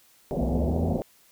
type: low-pass noise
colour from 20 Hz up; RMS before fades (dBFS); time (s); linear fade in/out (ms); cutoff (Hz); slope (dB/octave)
white; -30; 0.31-1.02; 0; 710; 48
type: chord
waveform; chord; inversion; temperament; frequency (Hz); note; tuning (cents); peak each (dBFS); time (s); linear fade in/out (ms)
sine; E suspended fourth; none; equal with one note detuned; 164.81 / 221.7 / 246.9; E3 / A3 / B3; 0 / +13 / 0; -31 / -35 / -30; 0.36-0.98; 20
type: exponential sweep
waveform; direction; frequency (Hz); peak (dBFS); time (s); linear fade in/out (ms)
sine; up; 61.2 to 90.1; -26; 0.4-0.94; 20
effects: white hiss -59 dBFS RMS until 1.31 s